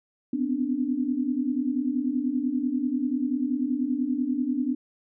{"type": "tone cluster", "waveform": "sine", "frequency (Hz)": [247.5, 257.8, 293.3], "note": ["B3", "C4", "D4"], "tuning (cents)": [4, -26, -2], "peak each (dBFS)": -28, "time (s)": [0.33, 4.75], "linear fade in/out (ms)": 5, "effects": []}